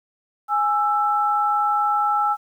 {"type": "tone pair together", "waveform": "sine", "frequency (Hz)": [830.6, 1326.1], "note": ["G#5", "E6"], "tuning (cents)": [0, 10], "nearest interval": "minor sixth", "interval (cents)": 810, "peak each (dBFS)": -20, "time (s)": [0.48, 2.37], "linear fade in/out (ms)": 50, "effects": ["9-bit"]}